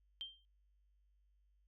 sine tone with exponential decay, 3156 Hz, G7, 11 cents sharp, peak -39 dBFS, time 0.21-0.45 s, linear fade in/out 0 ms, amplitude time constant 51 ms, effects added 50 Hz sine -70 dBFS peak until 1.67 s

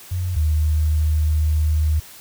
sine tone pair in turn, 89.7 / 77.03 Hz, F2 / D#2, +47 / -17 cents, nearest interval minor third, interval 264 cents, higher first, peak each -20 / -15 dBFS, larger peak second, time 0.11-0.36 / 0.36-2 s, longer second, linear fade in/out 10 ms, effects white hiss -42 dBFS RMS until 2.2 s

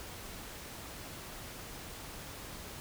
silence, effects pink hiss -46 dBFS RMS until 2.8 s

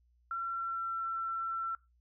sine tone with pitch glide, 1359 to 1345.7 Hz, F6 to E6, -48 to +35 cents, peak -33 dBFS, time 0.31-1.75 s, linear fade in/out 2 ms, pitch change -17 cents, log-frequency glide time 0.5-1.06 s, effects noise-tail reverb RT60 0.2 s tail -19 dB re dry + added 60 Hz sine -66 dBFS peak until 2 s

